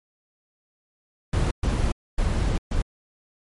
brown noise bursts at uneven times, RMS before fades -22 dBFS, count 4, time 1.33-1.51 / 1.63-1.92 / 2.18-2.58 / 2.71-2.82 s, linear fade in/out 5 ms, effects MP3 48 kbps

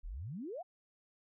sine exponential sweep, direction up, 32.2 to 784 Hz, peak -40 dBFS, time 0.03-0.63 s, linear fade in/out 20 ms, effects none

